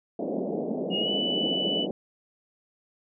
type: band-pass noise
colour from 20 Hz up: pink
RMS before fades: -30 dBFS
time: 0.19-1.91 s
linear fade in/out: 2 ms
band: 180 to 670 Hz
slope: 48 dB/octave
type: tone with pitch glide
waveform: sine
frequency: 2868 to 2973 Hz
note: F7 to F#7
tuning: +45 to +8 cents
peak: -26 dBFS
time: 0.9-1.87 s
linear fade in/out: 50 ms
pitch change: +63 cents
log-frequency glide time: 1-1.1 s
effects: none